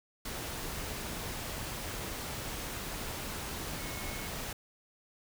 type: tone in noise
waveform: sine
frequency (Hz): 2188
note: C#7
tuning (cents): -23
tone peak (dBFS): -47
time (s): 3.79-4.28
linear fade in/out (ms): 5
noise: pink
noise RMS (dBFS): -39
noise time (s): 0.25-4.53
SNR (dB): -11
effects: none